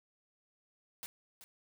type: noise with echo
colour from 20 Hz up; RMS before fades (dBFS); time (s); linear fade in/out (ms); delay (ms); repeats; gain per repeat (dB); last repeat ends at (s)
white; -44; 1.03-1.06; 0; 380; 1; -10; 1.44
effects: none